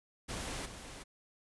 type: noise with echo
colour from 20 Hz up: pink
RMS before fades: -40 dBFS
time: 0.28-0.67 s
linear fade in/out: 20 ms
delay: 370 ms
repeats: 1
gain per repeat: -8 dB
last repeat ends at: 1.04 s
effects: resampled to 24000 Hz